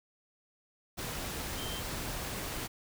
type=tone in noise; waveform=sine; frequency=3136 Hz; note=G7; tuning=in tune; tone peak=-42 dBFS; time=1.57-1.81 s; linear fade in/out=20 ms; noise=pink; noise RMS=-38 dBFS; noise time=0.97-2.68 s; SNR=-7 dB; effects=none